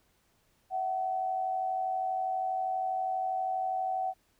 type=tone pair together; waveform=sine; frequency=661.6 / 754 Hz; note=E5 / F#5; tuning=+6 / +32 cents; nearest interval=major second; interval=226 cents; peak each=-39 / -29 dBFS; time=0.7-4.14 s; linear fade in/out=50 ms; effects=pink hiss -70 dBFS RMS until 4.39 s